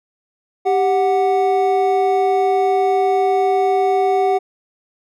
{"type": "tone pair together", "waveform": "triangle", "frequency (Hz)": [392, 740], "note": ["G4", "F#5"], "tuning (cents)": [0, 0], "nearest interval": "major seventh", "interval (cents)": 1100, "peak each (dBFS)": -14, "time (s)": [0.65, 4.39], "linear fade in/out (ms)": 20, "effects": []}